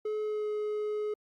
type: tone with pitch glide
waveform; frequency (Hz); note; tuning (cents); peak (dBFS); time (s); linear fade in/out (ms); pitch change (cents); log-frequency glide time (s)
triangle; 427.3 to 422.4; G#4 to G#4; +49 to +29; -28; 0.05-1.14; 5; -20; 0.21-0.49
effects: Opus 48 kbps